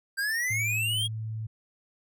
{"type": "exponential sweep", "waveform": "square", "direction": "up", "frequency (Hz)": [1568, 3322], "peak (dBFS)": -27, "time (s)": [0.17, 1.08], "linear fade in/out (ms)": 20}
{"type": "tone with pitch glide", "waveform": "sine", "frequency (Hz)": [111, 110.17], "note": ["A2", "A2"], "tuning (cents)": [16, 3], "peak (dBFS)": -31, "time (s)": [0.5, 1.47], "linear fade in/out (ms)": 10, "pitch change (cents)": -13, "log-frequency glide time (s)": [0.75, 1.08]}
{"effects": []}